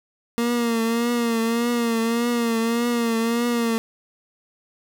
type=tone with vibrato; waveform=30% pulse; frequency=233.1 Hz; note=A#3; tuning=in tune; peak=-17 dBFS; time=0.38-3.78 s; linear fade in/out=0 ms; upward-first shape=triangle; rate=1.7 Hz; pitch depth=60 cents each way; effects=none